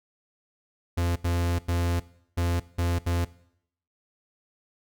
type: tone bursts at uneven times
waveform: 45% pulse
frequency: 86.4 Hz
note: F2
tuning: 18 cents flat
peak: -23 dBFS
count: 6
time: 0.97-1.16 / 1.24-1.59 / 1.68-2 / 2.37-2.6 / 2.78-2.99 / 3.06-3.25 s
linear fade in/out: 10 ms
effects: noise-tail reverb RT60 0.7 s tail -19 dB re dry